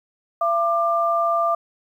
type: tone pair together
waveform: sine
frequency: 677.1 / 1190 Hz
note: E5 / D6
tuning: +46 / +22 cents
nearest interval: minor seventh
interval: 976 cents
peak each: -20 dBFS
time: 0.41-1.55 s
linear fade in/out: 5 ms
effects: 9-bit